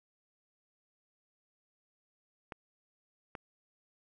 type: clicks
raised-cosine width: 0.5 ms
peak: -26 dBFS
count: 2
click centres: 2.522 / 3.352 s
effects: none